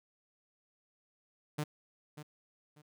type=tone with echo; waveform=sawtooth; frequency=150 Hz; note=D3; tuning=37 cents sharp; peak=-29 dBFS; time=1.58-1.64 s; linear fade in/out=10 ms; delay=590 ms; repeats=2; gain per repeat=-12 dB; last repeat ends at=2.82 s; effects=none